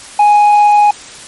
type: tone with tanh clipping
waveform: sine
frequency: 830.6 Hz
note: G#5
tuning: in tune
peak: -5 dBFS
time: 0.19-0.91 s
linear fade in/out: 5 ms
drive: 3 dB
effects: white hiss -32 dBFS RMS until 1.27 s + MP3 48 kbps